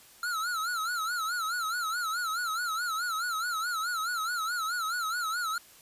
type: tone with vibrato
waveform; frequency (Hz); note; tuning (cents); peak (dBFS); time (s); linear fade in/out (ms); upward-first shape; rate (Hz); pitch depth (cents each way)
square; 1366; F6; -39; -30; 0.23-5.58; 2; sine; 4.7; 130
effects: white hiss -55 dBFS RMS until 5.81 s + resampled to 32000 Hz